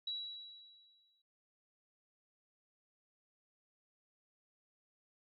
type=tone with exponential decay; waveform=sine; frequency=3904 Hz; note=B7; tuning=21 cents flat; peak=-36 dBFS; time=0.07-1.22 s; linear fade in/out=5 ms; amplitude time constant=250 ms; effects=none